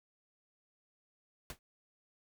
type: noise with exponential decay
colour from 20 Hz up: pink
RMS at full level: -39 dBFS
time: 1.5-1.59 s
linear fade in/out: 1 ms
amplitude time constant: 18 ms
effects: none